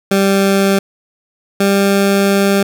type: tone pair in turn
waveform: 20% pulse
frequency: 196 / 198.05 Hz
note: G3 / G3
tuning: 0 / +18 cents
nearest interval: unison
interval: 18 cents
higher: second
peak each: -5 dBFS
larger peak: neither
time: 0.11-0.79 / 1.6-2.63 s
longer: second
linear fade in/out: 5 ms
effects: none